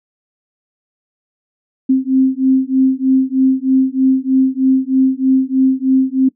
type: beating tone pair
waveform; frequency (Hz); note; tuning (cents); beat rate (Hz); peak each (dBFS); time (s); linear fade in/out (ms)
sine; 261.6 / 264.8; C4 / C4; 0 / +21; 3.2; -13; 1.89-6.29; 10
effects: noise-tail reverb RT60 0.1 s tail -20 dB re dry